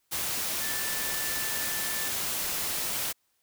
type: tone in noise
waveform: sine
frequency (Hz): 1760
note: A6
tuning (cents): 0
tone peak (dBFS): -38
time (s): 0.6-2.1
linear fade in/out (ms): 20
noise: white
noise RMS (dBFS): -31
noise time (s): 0.11-3.13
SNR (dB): -10
effects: white hiss -73 dBFS RMS until 3.42 s